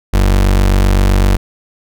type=tone; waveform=35% pulse; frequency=47.74 Hz; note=G1; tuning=45 cents flat; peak=-6 dBFS; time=0.13-1.37 s; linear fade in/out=10 ms; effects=none